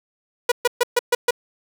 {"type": "tone bursts", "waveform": "sawtooth", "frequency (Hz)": 485.5, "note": "B4", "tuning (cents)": -30, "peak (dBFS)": -10, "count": 6, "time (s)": [0.49, 1.308], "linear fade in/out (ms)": 5, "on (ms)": 28, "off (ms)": 130, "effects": []}